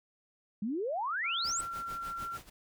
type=exponential sweep; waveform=sine; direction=up; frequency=194.8 to 8372 Hz; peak=-31 dBFS; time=0.62-1.61 s; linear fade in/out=5 ms
type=tone; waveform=sine; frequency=1367 Hz; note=F6; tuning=37 cents flat; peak=-36 dBFS; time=1.23-2.38 s; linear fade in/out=20 ms
type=noise with tremolo; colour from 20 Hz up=pink; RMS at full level=-47 dBFS; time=1.44-2.5 s; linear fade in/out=10 ms; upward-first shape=sine; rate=6.7 Hz; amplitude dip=85%
effects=none